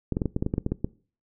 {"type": "clicks", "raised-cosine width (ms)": 3, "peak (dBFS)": -12, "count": 12, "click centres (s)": [0.123, 0.169, 0.218, 0.257, 0.364, 0.425, 0.464, 0.539, 0.581, 0.664, 0.72, 0.845], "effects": ["noise-tail reverb RT60 0.4 s tail -21 dB re dry"]}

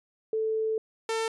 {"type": "tone pair in turn", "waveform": ["sine", "sawtooth"], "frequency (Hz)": [439.9, 448.6], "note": ["A4", "A4"], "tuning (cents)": [0, 34], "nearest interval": "unison", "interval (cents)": 34, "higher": "second", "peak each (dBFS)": [-25, -23], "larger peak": "second", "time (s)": [[0.33, 0.78], [1.09, 1.28]], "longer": "first", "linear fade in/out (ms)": 2, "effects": ["resampled to 24000 Hz"]}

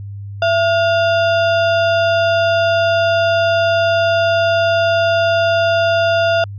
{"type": "tone with sample-and-hold", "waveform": "sine", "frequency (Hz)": 670, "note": "E5", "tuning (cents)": 28, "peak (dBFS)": -11, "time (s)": [0.42, 6.44], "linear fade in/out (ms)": 2, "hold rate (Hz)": 2100, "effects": ["added 100 Hz sine -26 dBFS peak until 6.58 s", "resampled to 11025 Hz"]}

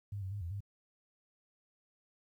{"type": "tone with pitch steps", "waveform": "sine", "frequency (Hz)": [101.3, 94.9, 102.3, 84.9, 100.3], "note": ["G#2", "F#2", "G#2", "F2", "G2"], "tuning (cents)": [-43, 44, -26, -48, 40], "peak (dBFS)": -37, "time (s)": [0.12, 0.605], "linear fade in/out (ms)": 5, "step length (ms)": 97, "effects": ["12-bit"]}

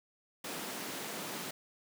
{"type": "high-pass noise", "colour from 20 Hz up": "pink", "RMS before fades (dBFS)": -41, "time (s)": [0.44, 1.51], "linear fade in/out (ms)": 5, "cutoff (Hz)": 180, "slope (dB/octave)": 24, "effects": []}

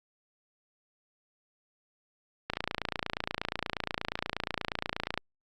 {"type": "click train", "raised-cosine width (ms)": 0.3, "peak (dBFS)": -14, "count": 77, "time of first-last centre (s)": [2.5, 5.176], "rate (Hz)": 28.4, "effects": ["Opus 48 kbps"]}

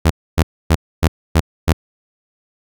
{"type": "tone bursts", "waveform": "sawtooth", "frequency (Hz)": 80.9, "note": "E2", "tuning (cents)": -32, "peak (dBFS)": -5, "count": 6, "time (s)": [0.05, 1.73], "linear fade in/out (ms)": 10, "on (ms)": 55, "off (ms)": 270, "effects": []}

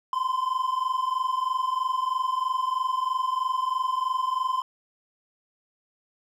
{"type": "tone pair together", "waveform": "triangle", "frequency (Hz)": [1015.9, 1039], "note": ["B5", "C6"], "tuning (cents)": [49, -12], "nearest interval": "unison", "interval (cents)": 39, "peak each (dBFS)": [-26, -24], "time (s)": [0.13, 4.62], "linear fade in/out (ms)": 2, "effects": []}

